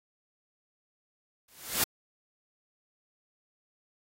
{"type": "noise with exponential growth", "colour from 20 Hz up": "white", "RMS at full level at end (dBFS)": -23, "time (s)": [1.48, 1.84], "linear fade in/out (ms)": 5, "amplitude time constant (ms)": 77, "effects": ["AAC 48 kbps"]}